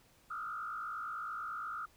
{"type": "tone with frequency modulation", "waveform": "sine", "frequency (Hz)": 1318.5, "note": "E6", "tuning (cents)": 0, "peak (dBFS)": -38, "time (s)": [0.3, 1.86], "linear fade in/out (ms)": 10, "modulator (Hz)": 54.4, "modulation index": 1.9, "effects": ["pink hiss -66 dBFS RMS until 1.96 s"]}